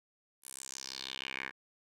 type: tone with band-pass filter sweep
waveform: 10% pulse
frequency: 66.2 Hz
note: C2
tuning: 21 cents sharp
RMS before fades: -43 dBFS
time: 0.42-1.52 s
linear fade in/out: 50 ms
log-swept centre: 11000 to 1800 Hz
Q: 3.6
effects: none